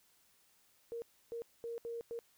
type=tone bursts at uneven times; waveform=sine; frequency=466.2 Hz; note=A#4; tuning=in tune; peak=-39 dBFS; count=5; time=0.92-1.02 / 1.32-1.42 / 1.64-1.78 / 1.85-2.01 / 2.11-2.19 s; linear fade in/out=0 ms; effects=white hiss -70 dBFS RMS until 2.37 s